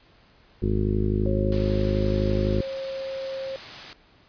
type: harmonic tone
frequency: 51.91 Hz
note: G#1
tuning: in tune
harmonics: 1 / 2 / 3 / 4 / 5 / 6 / 7 / 8 / 9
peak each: -26 / -26 / -34 / -28 / -35 / -35 / -28 / -36 / -42 dBFS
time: 0.62-2.61 s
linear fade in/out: 5 ms
type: tone with pitch glide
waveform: sine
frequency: 542 to 535.2 Hz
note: C#5 to C5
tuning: -39 to +39 cents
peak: -29 dBFS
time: 1.26-3.56 s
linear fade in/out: 0 ms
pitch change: -22 cents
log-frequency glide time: 1.62-3.28 s
type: noise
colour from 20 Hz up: white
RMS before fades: -38 dBFS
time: 1.52-3.93 s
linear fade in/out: 0 ms
effects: pink hiss -57 dBFS RMS until 4.28 s + resampled to 11025 Hz